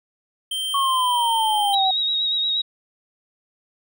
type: tone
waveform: square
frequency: 3136 Hz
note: G7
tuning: in tune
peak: -24 dBFS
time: 0.51-1.75 s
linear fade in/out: 5 ms
type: exponential sweep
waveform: sine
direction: down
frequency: 1114 to 751 Hz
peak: -18 dBFS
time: 0.74-1.91 s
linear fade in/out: 5 ms
type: tone with vibrato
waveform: sine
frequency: 3800 Hz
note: A#7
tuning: 33 cents sharp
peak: -19 dBFS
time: 1.73-2.62 s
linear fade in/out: 10 ms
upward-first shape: sine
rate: 8.5 Hz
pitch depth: 32 cents each way
effects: none